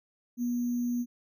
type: tone with sample-and-hold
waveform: sine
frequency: 242.1 Hz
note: B3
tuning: 34 cents flat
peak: -27 dBFS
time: 0.37-1.06 s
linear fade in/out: 50 ms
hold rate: 6300 Hz
effects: none